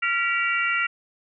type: harmonic tone with a mistuned harmonic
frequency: 461.1 Hz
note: A#4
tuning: 19 cents flat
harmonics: 3 / 4 / 5 / 6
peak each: -25 / -26 / -27 / -28 dBFS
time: 0.02-0.87 s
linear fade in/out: 10 ms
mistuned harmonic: 4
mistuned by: +94 cents
effects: none